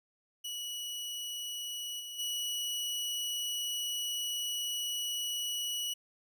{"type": "tone with level steps", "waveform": "sawtooth", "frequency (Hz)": 2933, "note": "F#7", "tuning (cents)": -16, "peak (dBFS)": [-34, -38, -30], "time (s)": [0.44, 5.94], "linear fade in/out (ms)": 10, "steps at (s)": [1.99, 2.18], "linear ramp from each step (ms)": 20, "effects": []}